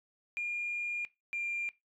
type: tone pair in turn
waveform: sine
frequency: 2414 / 2389 Hz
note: D7 / D7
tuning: +47 / +29 cents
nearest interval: unison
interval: 18 cents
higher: first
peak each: -31 / -32 dBFS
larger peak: first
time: 0.37-1.05 / 1.33-1.69 s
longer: first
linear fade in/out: 0 ms
effects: noise-tail reverb RT60 0.2 s tail -20 dB re dry + tanh soft clip ceiling -28 dBFS